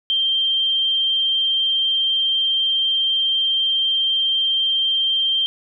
sine tone, 3158 Hz, G7, 12 cents sharp, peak -16 dBFS, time 0.1-5.46 s, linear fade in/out 0 ms, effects none

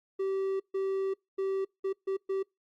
triangle tone bursts at uneven times, 386.5 Hz, G4, 24 cents flat, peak -26 dBFS, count 6, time 0.19-0.6 / 0.74-1.14 / 1.38-1.65 / 1.84-1.93 / 2.07-2.17 / 2.29-2.43 s, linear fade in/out 10 ms, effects noise-tail reverb RT60 0.2 s tail -26 dB re dry + Opus 48 kbps

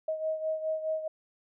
sine beating tone pair, 630 / 634.8 Hz, D#5 / D#5, +21 / +35 cents, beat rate 4.8 Hz, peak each -30 / -36 dBFS, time 0.08-1.08 s, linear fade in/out 5 ms, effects none

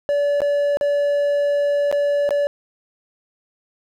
triangle tone with dropouts, 575 Hz, D5, 37 cents flat, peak -14 dBFS, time 0.09-2.47 s, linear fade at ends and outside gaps 0 ms, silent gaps 0.405-0.418 / 0.771-0.811 / 1.914-1.926 / 2.291-2.307 s, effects none

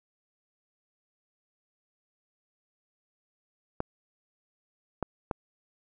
clicks, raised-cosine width 1 ms, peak -15 dBFS, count 3, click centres 3.804 / 5.027 / 5.312 s, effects none

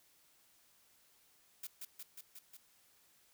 blue noise with echo, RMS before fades -44 dBFS, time 1.63-1.67 s, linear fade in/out 5 ms, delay 180 ms, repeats 5, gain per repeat -2 dB, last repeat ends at 2.57 s, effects white hiss -69 dBFS RMS until 3.33 s

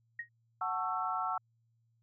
sine tone with exponential decay, 1876 Hz, A#6, 11 cents sharp, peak -33 dBFS, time 0.19-0.29 s, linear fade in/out 5 ms, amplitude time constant 21 ms
sine chord, F# minor seventh, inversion none, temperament just, 740 / 888 / 1110 / 1332 Hz, F#5 / A5 / C#6 / E6, 0 / +16 / +2 / +18 cents, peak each -37 / -39 / -39 / -35 dBFS, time 0.61-1.38 s, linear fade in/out 5 ms
effects added 115 Hz sine -70 dBFS peak until 2.02 s

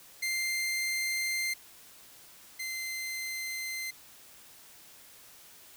sawtooth tone pair in turn, 2093 / 2075 Hz, C7 / C7, 0 / -15 cents, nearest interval unison, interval 15 cents, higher first, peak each -26 / -31 dBFS, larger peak first, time 0.22-1.54 / 2.59-3.91 s, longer neither, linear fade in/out 10 ms, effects white hiss -54 dBFS RMS until 5.76 s

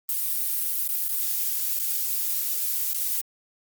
violet noise with dropouts, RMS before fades -26 dBFS, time 0.09-3.21 s, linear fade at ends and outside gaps 1 ms, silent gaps 0.877-0.889 / 1.083-1.09 / 1.79-1.797 / 2.933-2.944 s, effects Opus 32 kbps

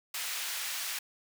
pink high-pass noise, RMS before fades -36 dBFS, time 0.14-0.99 s, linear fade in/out 5 ms, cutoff 1800 Hz, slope 12 dB/octave, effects none

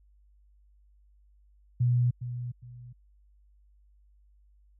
sine tone with echo, 122.4 Hz, B2, 15 cents flat, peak -21 dBFS, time 1.8-2.11 s, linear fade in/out 10 ms, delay 410 ms, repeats 2, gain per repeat -11 dB, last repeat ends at 2.93 s, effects added 50 Hz sine -58 dBFS peak until 4.79 s

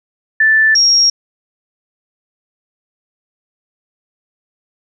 sine tone pair in turn, 1760 / 5588 Hz, A6 / F8, 0 / 0 cents, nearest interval octave + minor sixth, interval 2000 cents, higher second, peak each -7 dBFS, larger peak neither, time 0.4-0.75 / 0.75-1.1 s, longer neither, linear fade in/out 5 ms, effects none

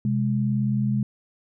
sine tone pair together, 128.49 / 207.5 Hz, C3 / G#3, -31 / -1 cents, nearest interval minor sixth, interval 830 cents, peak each -23 dBFS, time 0.05-1.03 s, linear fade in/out 2 ms, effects none

